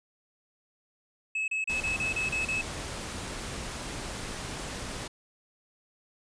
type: tone bursts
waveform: triangle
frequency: 2587 Hz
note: E7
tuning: 33 cents flat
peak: -26 dBFS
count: 8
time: 1.35-2.614 s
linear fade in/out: 5 ms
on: 130 ms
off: 32 ms
type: noise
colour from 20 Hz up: pink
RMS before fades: -37 dBFS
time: 1.69-5.08 s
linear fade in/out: 10 ms
type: clicks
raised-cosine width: 2 ms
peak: -31 dBFS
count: 2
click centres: 4.748 / 4.76 s
effects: resampled to 22050 Hz